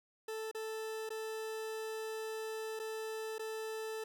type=tone with dropouts; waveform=40% pulse; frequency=440 Hz; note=A4; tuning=in tune; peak=-38 dBFS; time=0.28-4.04 s; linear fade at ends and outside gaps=5 ms; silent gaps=0.514-0.547 / 1.092-1.103 / 2.793-2.797 / 3.383-3.393 s; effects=none